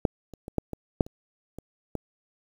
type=clicks; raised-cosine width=2 ms; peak=-7 / -29 / -24 / -11 / -20 / -6 / -29 / -25 / -17 dBFS; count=9; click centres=0.052 / 0.337 / 0.481 / 0.583 / 0.733 / 1.008 / 1.065 / 1.586 / 1.953 s; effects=8-bit